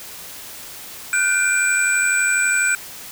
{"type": "tone cluster", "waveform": "sine", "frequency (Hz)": [1449, 1541, 2380, 7930], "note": ["F#6", "G6", "D7", "B8"], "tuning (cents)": [-37, -30, 22, 6], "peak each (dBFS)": -21, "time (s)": [1.13, 2.75], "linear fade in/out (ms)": 2, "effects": ["white hiss -36 dBFS RMS until 3.11 s"]}